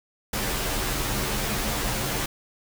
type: noise with comb filter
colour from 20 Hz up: pink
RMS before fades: -27 dBFS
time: 0.33-2.26 s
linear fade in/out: 5 ms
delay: 12 ms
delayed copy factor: -1
effects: none